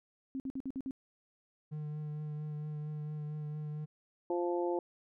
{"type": "tone bursts", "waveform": "sine", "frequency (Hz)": 266.2, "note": "C4", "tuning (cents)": 30, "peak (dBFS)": -35, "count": 6, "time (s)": [0.35, 0.909], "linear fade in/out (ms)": 0, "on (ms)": 49, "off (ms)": 53}
{"type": "tone with vibrato", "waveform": "triangle", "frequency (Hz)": 151, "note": "D3", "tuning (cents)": 48, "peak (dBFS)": -35, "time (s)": [1.71, 3.86], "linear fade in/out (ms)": 20, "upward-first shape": "triangle", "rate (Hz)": 4.4, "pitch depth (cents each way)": 20}
{"type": "harmonic tone", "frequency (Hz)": 174.61, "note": "F3", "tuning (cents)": 0, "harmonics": [2, 3, 4, 5], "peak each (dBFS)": [-32, -37, -42, -40], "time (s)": [4.3, 4.79], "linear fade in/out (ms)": 2}
{"effects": []}